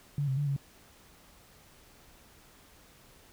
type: tone with pitch steps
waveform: sine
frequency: 143.7 / 133 / 145 / 139.2 Hz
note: D3 / C3 / D3 / C#3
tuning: -37 / +29 / -22 / +8 cents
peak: -27 dBFS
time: 0.18-0.564 s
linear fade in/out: 2 ms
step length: 96 ms
effects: pink hiss -58 dBFS RMS until 3.32 s